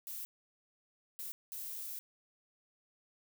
violet noise bursts at uneven times, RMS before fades -43 dBFS, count 3, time 0.07-0.25 / 1.19-1.32 / 1.52-1.99 s, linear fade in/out 0 ms, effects none

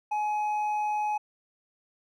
sine tone with hard clipping, 843 Hz, G#5, 26 cents sharp, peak -27 dBFS, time 0.11-1.18 s, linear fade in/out 10 ms, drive 4 dB, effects none

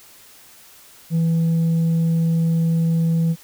sine tone with tanh clipping, 164.81 Hz, E3, in tune, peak -16 dBFS, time 1.1-3.36 s, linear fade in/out 50 ms, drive 2 dB, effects white hiss -47 dBFS RMS until 3.43 s

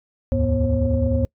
sine tone cluster, 71.8 / 81.5 / 105.5 / 244.7 / 538 Hz, D2 / E2 / G#2 / B3 / C5, -39 / -19 / +28 / -16 / +48 cents, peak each -23 dBFS, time 0.32-1.25 s, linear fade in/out 0 ms, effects noise-tail reverb RT60 0.1 s tail -26 dB re dry + tanh soft clip ceiling -8 dBFS

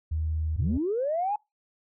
sine tone, 78.7 Hz, D#2, 20 cents sharp, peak -25 dBFS, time 0.11-0.78 s, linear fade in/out 10 ms
sine linear sweep, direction up, 67.9 to 857 Hz, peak -24 dBFS, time 0.56-1.36 s, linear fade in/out 5 ms
effects noise-tail reverb RT60 0.2 s tail -24 dB re dry + tanh soft clip ceiling -18 dBFS

